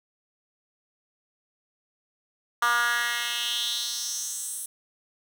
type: tone with high-pass filter sweep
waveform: 10% pulse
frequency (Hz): 238.1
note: A#3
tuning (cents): +37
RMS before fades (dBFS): -28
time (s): 2.62-4.66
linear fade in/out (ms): 5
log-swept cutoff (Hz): 1200 to 9900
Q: 3.2
effects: none